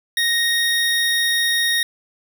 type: tone pair together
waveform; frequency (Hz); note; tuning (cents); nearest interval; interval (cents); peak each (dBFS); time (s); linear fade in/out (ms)
square; 1865 / 3730; A#6 / A#7; 0 / 0; octave; 1200; -20; 0.17-1.83; 2
effects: none